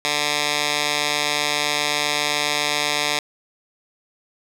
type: tone with band-pass filter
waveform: 10% pulse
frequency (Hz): 147.6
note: D3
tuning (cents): +9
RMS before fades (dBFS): -22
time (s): 0.05-3.19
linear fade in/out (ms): 0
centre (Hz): 4000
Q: 0.85
effects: none